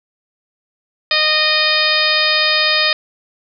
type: harmonic tone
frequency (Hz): 616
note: D#5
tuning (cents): -17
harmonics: 1 / 2 / 3 / 4 / 5 / 6 / 7 / 8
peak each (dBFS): -23 / -23 / -19 / -19 / -23 / -19 / -21 / -19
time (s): 1.11-2.93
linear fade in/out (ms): 2
effects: none